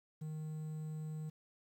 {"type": "tone with quantisation", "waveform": "triangle", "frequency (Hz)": 155, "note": "D#3", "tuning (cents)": -6, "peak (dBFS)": -38, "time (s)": [0.21, 1.3], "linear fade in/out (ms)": 10, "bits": 11, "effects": []}